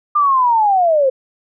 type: linear sweep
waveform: sine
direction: down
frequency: 1206 to 509 Hz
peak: -10 dBFS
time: 0.15-1.1 s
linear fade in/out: 10 ms
effects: none